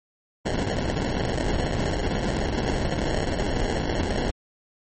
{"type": "noise with sample-and-hold", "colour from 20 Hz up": "pink", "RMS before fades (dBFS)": -25, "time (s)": [0.45, 4.31], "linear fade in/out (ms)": 10, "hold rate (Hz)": 1225, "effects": ["MP3 32 kbps"]}